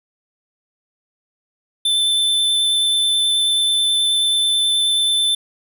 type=tone with vibrato; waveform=square; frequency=3532 Hz; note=A7; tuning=6 cents sharp; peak=-15 dBFS; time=1.85-5.35 s; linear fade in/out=5 ms; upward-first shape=sine; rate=9.3 Hz; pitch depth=8 cents each way; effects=none